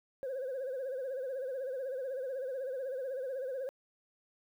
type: tone with vibrato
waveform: sine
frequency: 525 Hz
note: C5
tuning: 6 cents sharp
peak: -33 dBFS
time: 0.23-3.69 s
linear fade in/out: 0 ms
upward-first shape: sine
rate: 16 Hz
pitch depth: 94 cents each way
effects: tanh soft clip ceiling -33 dBFS + 11-bit